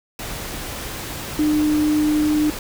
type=tone in noise; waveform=sine; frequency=302.5 Hz; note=D#4; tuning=49 cents flat; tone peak=-15 dBFS; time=1.39-2.5 s; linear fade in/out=2 ms; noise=pink; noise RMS=-30 dBFS; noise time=0.19-2.59 s; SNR=+12 dB; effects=none